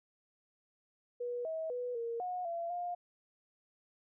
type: tone with pitch steps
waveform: sine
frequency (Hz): 485.5 / 642 / 492.2 / 465 / 725 / 679 / 706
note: B4 / E5 / B4 / A#4 / F#5 / F5 / F5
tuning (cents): -30 / -46 / -6 / -4 / -35 / -49 / +19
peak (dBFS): -35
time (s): 1.2-2.95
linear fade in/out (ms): 10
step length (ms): 250
effects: none